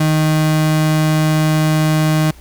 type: tone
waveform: 35% pulse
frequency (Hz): 155.56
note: D#3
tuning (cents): 0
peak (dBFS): -10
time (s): 0-2.31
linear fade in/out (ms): 5
effects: added 60 Hz sine -39 dBFS peak until 2.4 s + pink hiss -46 dBFS RMS until 2.4 s